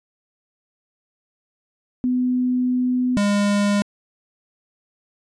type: tone pair in turn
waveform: sine / square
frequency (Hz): 250.8 / 203.6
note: B3 / G#3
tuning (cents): +27 / -34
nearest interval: major third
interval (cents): 361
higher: first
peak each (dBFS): -17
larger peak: neither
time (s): 2.04-3.17 / 3.17-3.82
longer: first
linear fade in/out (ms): 0
effects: resampled to 22050 Hz